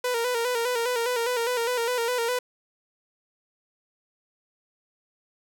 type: tone with vibrato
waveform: sawtooth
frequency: 480.3 Hz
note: B4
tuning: 48 cents flat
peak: -20 dBFS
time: 0.04-2.39 s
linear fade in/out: 5 ms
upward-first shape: square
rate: 4.9 Hz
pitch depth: 61 cents each way
effects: none